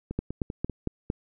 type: two click trains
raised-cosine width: 3 ms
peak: -20 / -14 dBFS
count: 4 / 5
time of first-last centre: 0.11-0.697 / 0.19-1.101 s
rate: 5.11 / 4.39 Hz
effects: none